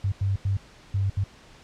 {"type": "tone bursts at uneven times", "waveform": "sine", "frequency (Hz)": 98, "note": "G2", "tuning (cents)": 0, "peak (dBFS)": -21, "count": 5, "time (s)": [[0.04, 0.12], [0.21, 0.36], [0.45, 0.57], [0.94, 1.1], [1.17, 1.24]], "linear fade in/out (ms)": 5, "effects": ["pink hiss -51 dBFS RMS until 1.63 s", "low-pass 6000 Hz 12 dB/octave"]}